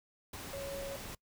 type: tone in noise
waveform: sine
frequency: 554 Hz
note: C#5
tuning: 1 cent flat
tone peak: -39 dBFS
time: 0.53-0.96 s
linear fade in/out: 5 ms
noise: pink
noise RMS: -45 dBFS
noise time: 0.33-1.15 s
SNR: +3 dB
effects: noise-tail reverb RT60 0.1 s tail -23 dB re dry